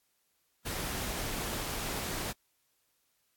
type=noise; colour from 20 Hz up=pink; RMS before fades=-36 dBFS; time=0.65-2.33 s; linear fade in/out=20 ms; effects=white hiss -75 dBFS RMS until 3.36 s + AAC 64 kbps